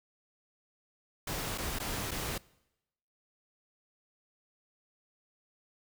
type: noise with dropouts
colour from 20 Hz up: pink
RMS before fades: -36 dBFS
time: 1.27-2.38 s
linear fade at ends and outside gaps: 5 ms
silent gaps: 1.578-1.582 / 1.788-1.799 / 2.11-2.114 s
effects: noise-tail reverb RT60 0.9 s tail -23 dB re dry